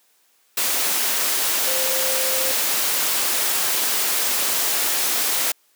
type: tone in noise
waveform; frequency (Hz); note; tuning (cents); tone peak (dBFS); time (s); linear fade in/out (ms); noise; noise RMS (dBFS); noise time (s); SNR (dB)
sine; 524; C5; +2; -27; 1.67-2.52; 5; white; -21; 0.57-5.52; -9
effects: white hiss -61 dBFS RMS until 5.75 s + high-pass 300 Hz 12 dB/octave